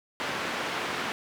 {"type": "band-pass noise", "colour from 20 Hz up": "white", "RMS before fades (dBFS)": -32, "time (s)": [0.2, 1.12], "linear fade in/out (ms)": 0, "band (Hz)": [160, 2200], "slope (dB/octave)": 12, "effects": []}